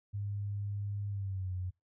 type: tone with pitch glide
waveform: sine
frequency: 101.6 to 91.57 Hz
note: G#2 to F#2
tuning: -38 to -17 cents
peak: -34 dBFS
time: 0.13-1.71 s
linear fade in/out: 20 ms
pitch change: -179 cents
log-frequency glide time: 1.09-1.53 s
effects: noise-tail reverb RT60 0.2 s tail -24 dB re dry